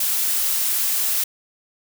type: noise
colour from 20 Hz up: blue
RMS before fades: -21 dBFS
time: 0-1.24 s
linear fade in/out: 5 ms
effects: none